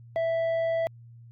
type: tone with tanh clipping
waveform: sine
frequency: 659.3 Hz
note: E5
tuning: in tune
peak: -25 dBFS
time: 0.16-0.87 s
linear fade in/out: 0 ms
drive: 6 dB
effects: added 117 Hz sine -46 dBFS peak until 1.31 s + Opus 48 kbps